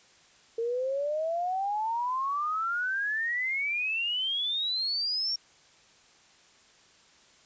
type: exponential sweep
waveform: sine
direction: up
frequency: 453 to 5580 Hz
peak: -27 dBFS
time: 0.58-5.36 s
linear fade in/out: 5 ms
effects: white hiss -59 dBFS RMS until 7.45 s + resampled to 16000 Hz